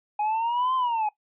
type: exponential two-way sweep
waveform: triangle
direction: up then down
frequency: 830.6 to 1047 to 830.6 Hz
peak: -21 dBFS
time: 0.19-1.09 s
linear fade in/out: 5 ms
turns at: 0.75 s
effects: noise-tail reverb RT60 0.1 s tail -18 dB re dry + resampled to 8000 Hz